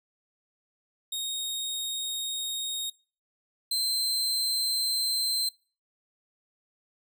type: tone pair in turn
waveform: sawtooth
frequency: 3729 / 4110 Hz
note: A#7 / C8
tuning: 0 / -32 cents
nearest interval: major second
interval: 168 cents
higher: second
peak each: -27 / -23 dBFS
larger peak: second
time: 1.12-2.9 / 3.71-5.49 s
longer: neither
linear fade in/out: 5 ms
effects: noise-tail reverb RT60 0.4 s tail -25 dB re dry